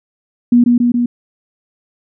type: tone with echo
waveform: sine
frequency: 241 Hz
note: B3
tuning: 42 cents flat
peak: -5 dBFS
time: 0.52-0.64 s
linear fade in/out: 5 ms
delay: 140 ms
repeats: 3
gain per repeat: -2 dB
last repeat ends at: 1.06 s
effects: none